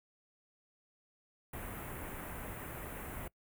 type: band-stop noise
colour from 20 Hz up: pink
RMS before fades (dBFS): -44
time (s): 1.53-3.28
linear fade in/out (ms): 5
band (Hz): 2400 to 10000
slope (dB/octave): 24
effects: noise-tail reverb RT60 0.1 s tail -23 dB re dry